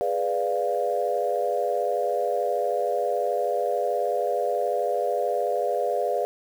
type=chord; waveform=sine; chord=G# diminished seventh; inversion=none; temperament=equal; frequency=415.3 / 493.9 / 587.3 / 698.5 Hz; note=G#4 / B4 / D5 / F5; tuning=0 / 0 / 0 / 0 cents; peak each=-29 / -27 / -27 / -27 dBFS; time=0.01-6.25 s; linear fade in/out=0 ms; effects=tanh soft clip ceiling -11 dBFS + 8-bit